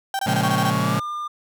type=tone bursts; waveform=35% pulse; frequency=781 Hz; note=G5; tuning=7 cents flat; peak=-20 dBFS; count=8; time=0.14-0.702 s; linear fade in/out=2 ms; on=51 ms; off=22 ms
type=chord; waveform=sawtooth; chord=Bb minor seventh; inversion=none; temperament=just; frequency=116.54 / 139.85 / 174.81 / 209.8 Hz; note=Bb2 / Db3 / F3 / Ab3; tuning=0 / +16 / +2 / +18 cents; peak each=-21 dBFS; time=0.26-1 s; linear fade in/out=10 ms
type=tone with pitch glide; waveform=triangle; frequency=1108.7 to 1202.1 Hz; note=C#6 to D6; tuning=0 to +40 cents; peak=-24 dBFS; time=0.43-1.28 s; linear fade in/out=10 ms; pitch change=+140 cents; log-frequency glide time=0.79-0.97 s
effects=none